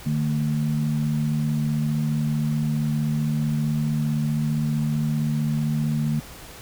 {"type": "tone pair together", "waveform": "sine", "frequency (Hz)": [150, 225.4], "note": ["D3", "A3"], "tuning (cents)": [37, 42], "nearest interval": "perfect fifth", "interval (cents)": 705, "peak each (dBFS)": [-22, -25], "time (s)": [0.06, 6.2], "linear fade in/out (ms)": 5, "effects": ["added 60 Hz sine -51 dBFS peak until 6.61 s", "pink hiss -42 dBFS RMS until 6.61 s"]}